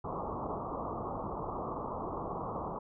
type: low-pass noise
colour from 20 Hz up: white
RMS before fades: -38 dBFS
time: 0.04-2.79 s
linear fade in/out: 5 ms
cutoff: 1200 Hz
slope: 96 dB/octave
effects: none